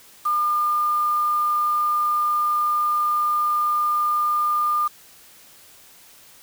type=tone with quantisation; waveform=sine; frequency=1206 Hz; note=D6; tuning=46 cents sharp; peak=-18 dBFS; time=0.25-4.88 s; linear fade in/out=10 ms; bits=6; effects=white hiss -49 dBFS RMS until 6.42 s